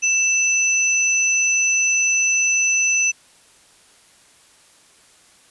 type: tone pair together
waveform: sine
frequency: 2651 / 6005 Hz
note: E7 / F#8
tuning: +9 / +25 cents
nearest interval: octave + major second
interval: 1416 cents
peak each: -18 dBFS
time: 0.02-3.12 s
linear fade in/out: 20 ms
effects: white hiss -52 dBFS RMS until 5.5 s + resampled to 24000 Hz